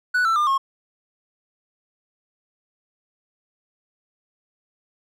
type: tone with pitch steps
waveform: triangle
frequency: 1480 / 1333.9 / 1202.1 / 1083.4 Hz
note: F#6 / E6 / D6 / C#6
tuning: 0 / +20 / +40 / -40 cents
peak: -15 dBFS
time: 0.14-0.58 s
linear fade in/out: 10 ms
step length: 110 ms
effects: none